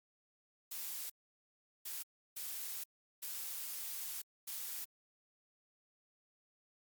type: noise bursts at uneven times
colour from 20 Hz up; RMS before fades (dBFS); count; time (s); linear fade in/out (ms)
blue; -43; 5; 0.71-1.1 / 1.85-2.03 / 2.36-2.84 / 3.22-4.22 / 4.47-4.85; 10
effects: Opus 48 kbps